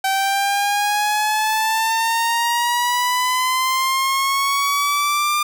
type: exponential sweep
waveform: sawtooth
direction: up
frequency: 770 to 1200 Hz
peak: -13 dBFS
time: 0.04-5.43 s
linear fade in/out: 5 ms
effects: none